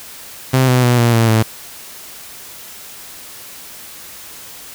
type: tone with pitch steps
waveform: sawtooth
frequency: 130.4 / 126.18 / 122.09 / 118.14 / 114.31 / 110.61 Hz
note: C3 / B2 / B2 / A#2 / A#2 / A2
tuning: -5 / +38 / -19 / +24 / -33 / +10 cents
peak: -6 dBFS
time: 0.53-1.43 s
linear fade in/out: 10 ms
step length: 150 ms
effects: white hiss -35 dBFS RMS until 4.74 s